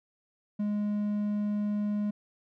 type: tone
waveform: triangle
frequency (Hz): 207.7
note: G#3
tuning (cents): 0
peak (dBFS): -25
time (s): 0.59-2.11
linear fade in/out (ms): 10
effects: none